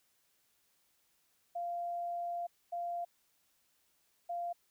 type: tone bursts at uneven times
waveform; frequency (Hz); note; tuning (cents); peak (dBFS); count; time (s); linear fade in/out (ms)
sine; 694; F5; -11; -35; 3; 1.55-2.47 / 2.72-3.05 / 4.29-4.53; 10
effects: white hiss -74 dBFS RMS until 4.7 s